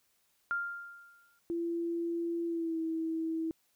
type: tone with exponential decay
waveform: sine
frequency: 1396.9 Hz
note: F6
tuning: in tune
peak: -28 dBFS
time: 0.51-1.39 s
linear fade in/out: 0 ms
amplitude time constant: 190 ms
type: tone with pitch glide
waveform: sine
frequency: 338.4 to 324.1 Hz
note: E4 to E4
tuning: +45 to -29 cents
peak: -31 dBFS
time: 1.5-3.51 s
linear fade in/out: 0 ms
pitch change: -74 cents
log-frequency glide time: 2.46-2.79 s
effects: white hiss -73 dBFS RMS until 3.75 s